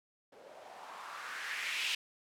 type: noise with low-pass filter sweep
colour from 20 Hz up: violet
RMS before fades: -41 dBFS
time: 0.32-1.95 s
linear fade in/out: 5 ms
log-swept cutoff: 470 to 3000 Hz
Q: 3
effects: none